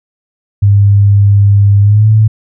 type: tone with pitch glide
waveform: sine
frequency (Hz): 100.9 to 108.77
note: G#2 to A2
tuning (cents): -49 to -19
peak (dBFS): -3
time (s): 0.62-2.28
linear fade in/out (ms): 10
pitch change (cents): +130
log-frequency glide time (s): 1.81-2.08
effects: none